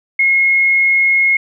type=tone; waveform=sine; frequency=2160 Hz; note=C#7; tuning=45 cents flat; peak=-9 dBFS; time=0.19-1.37 s; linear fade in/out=5 ms; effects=none